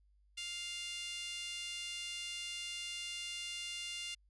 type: tone with high-pass filter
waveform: 5% pulse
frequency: 700 Hz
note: F5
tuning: 4 cents sharp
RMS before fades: -43 dBFS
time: 0.37-4.15 s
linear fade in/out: 10 ms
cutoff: 2600 Hz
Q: 3.8
effects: added 50 Hz sine -66 dBFS peak until 4.29 s + resampled to 24000 Hz